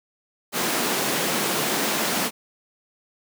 pink high-pass noise, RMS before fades -24 dBFS, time 0.52-2.31 s, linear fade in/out 50 ms, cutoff 190 Hz, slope 24 dB/octave, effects none

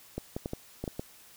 clicks, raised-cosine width 2 ms, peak -20 dBFS, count 7, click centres 0.18 / 0.365 / 0.459 / 0.534 / 0.84 / 0.878 / 0.995 s, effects white hiss -55 dBFS RMS until 1.36 s

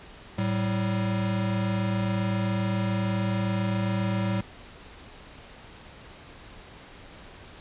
square tone pair together, 109.7 / 191.9 Hz, A2 / G3, -5 / -37 cents, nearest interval minor seventh, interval 968 cents, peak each -28 dBFS, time 0.38-4.41 s, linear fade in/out 5 ms, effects pink hiss -47 dBFS RMS until 7.6 s + resampled to 8000 Hz

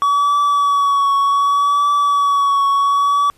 triangle tone with vibrato, 1134 Hz, C#6, 39 cents sharp, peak -10 dBFS, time 0.02-3.3 s, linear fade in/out 0 ms, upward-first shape triangle, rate 0.66 Hz, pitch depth 33 cents each way, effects pink hiss -55 dBFS RMS until 3.37 s + resampled to 32000 Hz

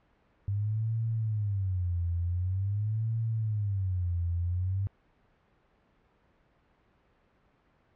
sine tone with vibrato, 98.6 Hz, G2, 11 cents sharp, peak -27 dBFS, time 0.48-4.87 s, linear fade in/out 0 ms, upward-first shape sine, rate 0.46 Hz, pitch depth 240 cents each way, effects pink hiss -67 dBFS RMS until 7.95 s + low-pass 2000 Hz 12 dB/octave

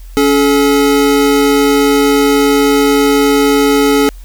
square tone pair together, 280.8 / 430 Hz, C#4 / A4, +22 / -40 cents, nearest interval perfect fifth, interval 738 cents, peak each -11 dBFS, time 0.17-4.09 s, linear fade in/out 0 ms, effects added 42 Hz sine -28 dBFS peak until 4.24 s + white hiss -46 dBFS RMS until 4.24 s

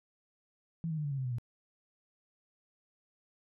sine tone with pitch steps, 165.3 / 157.84 / 150.71 / 143.9 / 137.4 / 131.2 / 125.27 / 119.62 Hz, E3 / D#3 / D3 / D3 / C#3 / C3 / B2 / A#2, +5 / +25 / +45 / -35 / -15 / +5 / +25 / +45 cents, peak -32 dBFS, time 0.84-1.384 s, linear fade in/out 0 ms, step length 68 ms, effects none

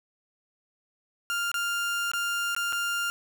30% pulse tone with dropouts, 1400 Hz, F6, 4 cents sharp, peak -24 dBFS, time 1.3-3.1 s, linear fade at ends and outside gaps 0 ms, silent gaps 1.516-1.542 / 2.116-2.135 / 2.549-2.564 / 2.725-2.73 s, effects none

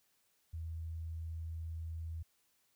sine tone, 81.5 Hz, E2, 19 cents flat, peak -39 dBFS, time 0.53-2.23 s, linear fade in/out 10 ms, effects white hiss -75 dBFS RMS until 2.75 s

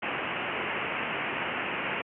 white low-pass noise, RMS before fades -32 dBFS, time 0.02-2.02 s, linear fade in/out 10 ms, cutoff 2900 Hz, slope 96 dB/octave, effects high-pass 150 Hz 12 dB/octave

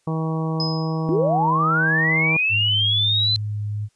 harmonic tone, 160 Hz, D#3, 49 cents sharp, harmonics 1 / 2 / 3 / 4 / 5 / 6 / 7, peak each -22 / -30 / -31 / -36 / -36 / -36 / -35 dBFS, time 0.07-2.37 s, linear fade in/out 5 ms
sine tone with exponential decay, 5070 Hz, D#8, 32 cents sharp, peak -21 dBFS, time 0.6-1.16 s, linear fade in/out 1 ms, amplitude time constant 120 ms
sine linear sweep, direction up, 293.7 to 4089 Hz, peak -17 dBFS, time 1.09-3.36 s, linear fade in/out 0 ms
sine tone with vibrato, 104.9 Hz, G#2, 18 cents sharp, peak -23 dBFS, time 2.49-3.89 s, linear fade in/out 50 ms, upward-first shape sine, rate 1.5 Hz, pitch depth 12 cents each way
effects white hiss -66 dBFS RMS until 3.95 s + resampled to 22050 Hz

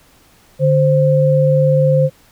sine tone pair together, 147.25 / 523.3 Hz, D3 / C5, +5 / 0 cents, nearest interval octave + minor seventh, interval 2195 cents, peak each -12 dBFS, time 0.59-2.1 s, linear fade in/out 50 ms, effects pink hiss -50 dBFS RMS until 2.31 s

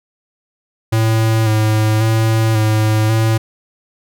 square tone with vibrato, 110 Hz, A2, in tune, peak -12 dBFS, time 0.92-3.38 s, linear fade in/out 10 ms, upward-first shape square, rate 0.92 Hz, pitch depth 25 cents each way, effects none

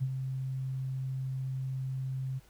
sine tone with ADSR envelope, 131.9 Hz, C3, 14 cents sharp, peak -26 dBFS, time 0-2.4 s, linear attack 25 ms, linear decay 55 ms, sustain -6 dB, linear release 26 ms, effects added 50 Hz sine -60 dBFS peak until 2.49 s + pink hiss -63 dBFS RMS until 2.49 s

